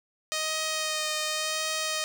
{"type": "tone with vibrato", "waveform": "5% pulse", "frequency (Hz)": 622.3, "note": "D#5", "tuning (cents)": 0, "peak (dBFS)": -16, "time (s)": [0.32, 2.04], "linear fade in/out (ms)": 0, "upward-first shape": "sine", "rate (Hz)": 0.89, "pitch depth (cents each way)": 16, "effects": []}